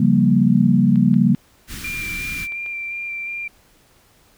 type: chord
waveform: sine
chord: G half-diminished seventh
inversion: second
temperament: equal with one note detuned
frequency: 138.59 / 174.61 / 196 / 233.8 Hz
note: Db3 / F3 / G3 / Bb3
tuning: 0 / 0 / 0 / +5 cents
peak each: -19 / -19 / -16 / -16 dBFS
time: 0-1.35 s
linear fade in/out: 5 ms
type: clicks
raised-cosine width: 0.3 ms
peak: -25 dBFS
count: 5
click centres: 0.958 / 1.141 / 1.349 / 2.522 / 2.662 s
type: band-stop noise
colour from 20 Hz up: pink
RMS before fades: -32 dBFS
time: 1.67-2.48 s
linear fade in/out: 50 ms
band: 320 to 1400 Hz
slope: 24 dB/octave
type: tone with vibrato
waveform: sine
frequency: 2372 Hz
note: D7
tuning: 17 cents sharp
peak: -25 dBFS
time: 1.84-3.48 s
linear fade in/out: 5 ms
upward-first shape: square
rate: 2.8 Hz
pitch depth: 12 cents each way
effects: pink hiss -55 dBFS RMS until 4.37 s